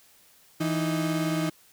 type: tone pair together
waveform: 35% pulse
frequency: 164.58 / 311.1 Hz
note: E3 / D#4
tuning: -2 / 0 cents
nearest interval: major seventh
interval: 1102 cents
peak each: -26 dBFS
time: 0.6-1.5 s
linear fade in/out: 10 ms
effects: white hiss -58 dBFS RMS until 1.72 s